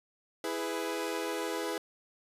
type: chord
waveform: sawtooth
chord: E major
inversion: none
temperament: equal with one note detuned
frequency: 329.6 / 415.3 / 498.2 Hz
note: E4 / G#4 / B4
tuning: 0 / 0 / +15 cents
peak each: -33 dBFS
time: 0.44-1.78 s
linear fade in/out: 2 ms
effects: resampled to 32000 Hz